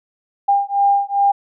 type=beating tone pair; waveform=sine; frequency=800 / 802.5 Hz; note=G5 / G5; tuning=+35 / +40 cents; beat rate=2.5 Hz; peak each=-16 dBFS; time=0.48-1.32 s; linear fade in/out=10 ms; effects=none